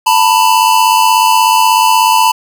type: tone pair together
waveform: square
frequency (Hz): 891.3 / 987.8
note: A5 / B5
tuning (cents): +22 / 0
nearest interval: major second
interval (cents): 178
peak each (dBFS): -10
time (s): 0.06-2.32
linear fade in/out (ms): 10
effects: none